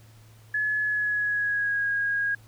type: tone with pitch glide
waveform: sine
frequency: 1705 to 1638.4 Hz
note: G#6 to G#6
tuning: +45 to -24 cents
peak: -23 dBFS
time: 0.54-2.35 s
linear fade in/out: 5 ms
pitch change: -69 cents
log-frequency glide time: 0.81-1.9 s
effects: added 110 Hz sine -50 dBFS peak until 2.47 s + pink hiss -58 dBFS RMS until 2.47 s